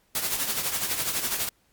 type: noise with tremolo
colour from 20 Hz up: white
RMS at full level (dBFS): -25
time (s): 0.15-1.49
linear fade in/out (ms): 2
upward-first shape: triangle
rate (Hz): 12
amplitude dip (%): 65
effects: pink hiss -66 dBFS RMS until 1.72 s + MP3 96 kbps